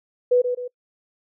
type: tone with echo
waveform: sine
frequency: 493.9 Hz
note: B4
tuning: in tune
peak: -13 dBFS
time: 0.31-0.42 s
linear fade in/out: 10 ms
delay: 130 ms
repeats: 2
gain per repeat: -7 dB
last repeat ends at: 0.68 s
effects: noise-tail reverb RT60 0.1 s tail -26 dB re dry